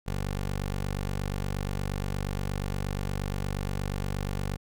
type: tone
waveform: 15% pulse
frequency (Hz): 48.47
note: G1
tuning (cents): -19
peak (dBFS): -23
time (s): 0.06-4.57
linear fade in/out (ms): 20
effects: none